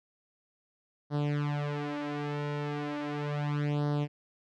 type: tone with flanger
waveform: sawtooth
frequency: 146.5 Hz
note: D3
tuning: 4 cents flat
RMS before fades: -32 dBFS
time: 1.1-4.08 s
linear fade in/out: 50 ms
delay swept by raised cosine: 0.2 to 4.7 ms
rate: 0.36 Hz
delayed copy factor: +0.9
effects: low-pass 3000 Hz 12 dB/octave